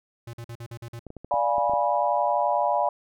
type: tone bursts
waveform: square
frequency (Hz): 117.3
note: A#2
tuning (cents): +11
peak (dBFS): -36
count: 7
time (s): 0.27-0.994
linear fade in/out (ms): 5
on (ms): 64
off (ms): 46
type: clicks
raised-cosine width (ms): 2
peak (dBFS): -26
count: 8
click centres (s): 1.067 / 1.104 / 1.167 / 1.246 / 1.34 / 1.582 / 1.696 / 1.736
type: chord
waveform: sine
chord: D diminished seventh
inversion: none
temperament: equal with one note detuned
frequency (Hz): 587.3 / 698.5 / 830.6 / 978.1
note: D5 / F5 / Ab5 / Cb6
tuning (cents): 0 / 0 / 0 / -17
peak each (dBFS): -26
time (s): 1.31-2.89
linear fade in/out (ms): 2
effects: none